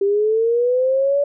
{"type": "linear sweep", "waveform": "sine", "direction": "up", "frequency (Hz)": [392, 576], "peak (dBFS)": -14, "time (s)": [0.01, 1.24], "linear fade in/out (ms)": 5, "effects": []}